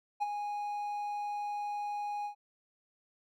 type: tone with ADSR envelope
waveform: triangle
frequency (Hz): 826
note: G#5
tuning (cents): -10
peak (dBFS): -25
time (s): 0.2-2.35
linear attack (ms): 24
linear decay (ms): 25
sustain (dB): -7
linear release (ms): 98
effects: none